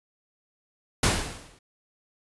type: noise with exponential decay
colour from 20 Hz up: pink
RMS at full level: -18 dBFS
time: 1.03-1.59 s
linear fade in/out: 5 ms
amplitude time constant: 120 ms
effects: resampled to 24000 Hz